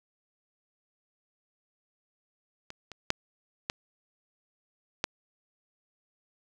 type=clicks; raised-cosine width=0.2 ms; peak=-24 / -25 / -7 / -12 / -9 dBFS; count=5; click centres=2.704 / 2.917 / 3.104 / 3.699 / 5.041 s; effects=none